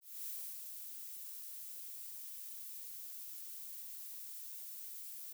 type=noise with ADSR envelope; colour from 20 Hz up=violet; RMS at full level=-43 dBFS; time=0.01-5.33 s; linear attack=250 ms; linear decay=340 ms; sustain=-5 dB; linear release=8 ms; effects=none